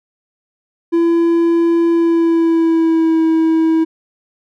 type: tone with pitch glide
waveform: triangle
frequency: 336.5 to 323 Hz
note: E4 to E4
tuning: +36 to -35 cents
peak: -8 dBFS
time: 0.92-3.85 s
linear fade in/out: 20 ms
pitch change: -71 cents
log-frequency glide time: 1.9-3.23 s
effects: none